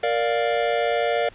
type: chord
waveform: square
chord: Bb major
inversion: none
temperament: equal with one note detuned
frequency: 466.2 / 587.3 / 701.3 Hz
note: Bb4 / D5 / F5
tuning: 0 / 0 / +7 cents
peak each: -25 dBFS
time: 0.03-1.29 s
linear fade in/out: 5 ms
effects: pink hiss -50 dBFS RMS until 1.34 s + resampled to 8000 Hz